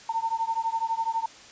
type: beating tone pair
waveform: sine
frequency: 900 / 912 Hz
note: A5 / A#5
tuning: +39 / -38 cents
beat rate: 12 Hz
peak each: -28 dBFS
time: 0.09-1.26 s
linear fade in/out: 5 ms
effects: white hiss -48 dBFS RMS until 1.51 s + resampled to 16000 Hz